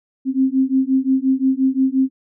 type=beating tone pair; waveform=sine; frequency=261.6 / 267.3 Hz; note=C4 / C4; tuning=0 / +37 cents; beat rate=5.7 Hz; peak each=-17 dBFS; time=0.25-2.1 s; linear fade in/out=50 ms; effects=none